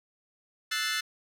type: chord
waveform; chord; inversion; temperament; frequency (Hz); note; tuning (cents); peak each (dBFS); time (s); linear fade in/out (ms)
20% pulse; F# half-diminished seventh; third; equal; 1318.5 / 1480 / 1760 / 2093; E6 / F#6 / A6 / C7; 0 / 0 / 0 / 0; -31 / -29 / -27 / -29; 0.71-1.01; 10
effects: low-pass 12000 Hz 12 dB/octave